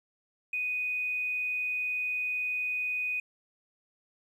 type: tone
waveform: triangle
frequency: 2489 Hz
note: D#7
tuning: in tune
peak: -25 dBFS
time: 0.53-3.2 s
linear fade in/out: 5 ms
effects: tanh soft clip ceiling -27 dBFS